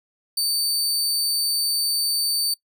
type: tone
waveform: sawtooth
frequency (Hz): 4575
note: D8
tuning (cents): -46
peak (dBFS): -18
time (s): 0.37-2.54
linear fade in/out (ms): 5
effects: noise-tail reverb RT60 0.1 s tail -20 dB re dry